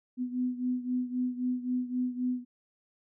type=beating tone pair; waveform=sine; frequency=249.3 / 253.1 Hz; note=B3 / B3; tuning=+16 / +43 cents; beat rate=3.8 Hz; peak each=-30 / -34 dBFS; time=0.17-2.45 s; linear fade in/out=50 ms; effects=none